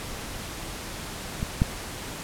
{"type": "clicks", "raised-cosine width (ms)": 5, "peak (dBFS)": [-16, -7], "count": 2, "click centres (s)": [1.429, 1.619], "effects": ["pink hiss -36 dBFS RMS until 2.23 s", "low-pass 12000 Hz 12 dB/octave"]}